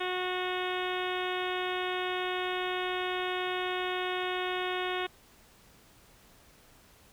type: harmonic tone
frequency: 365.5 Hz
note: F#4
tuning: 21 cents flat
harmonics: 1 / 2 / 3 / 4 / 5 / 6 / 7 / 8 / 9 / 10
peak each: -34 / -37 / -39 / -40 / -41 / -42 / -42 / -43 / -44 / -44 dBFS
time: 0-5.07 s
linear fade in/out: 10 ms
effects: pink hiss -59 dBFS RMS until 7.12 s